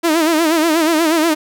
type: tone with vibrato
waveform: sawtooth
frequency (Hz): 322.2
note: E4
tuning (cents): -39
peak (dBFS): -8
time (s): 0.03-1.35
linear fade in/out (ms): 20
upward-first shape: sine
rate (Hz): 8.3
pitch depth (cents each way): 100
effects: none